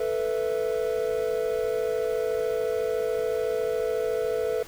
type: chord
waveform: triangle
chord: A suspended second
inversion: none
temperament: equal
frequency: 440 / 493.9 / 659.3 Hz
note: A4 / B4 / E5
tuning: 0 / 0 / 0 cents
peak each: -25 / -26 / -31 dBFS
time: 0-4.63 s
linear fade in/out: 5 ms
effects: pink hiss -46 dBFS RMS until 4.67 s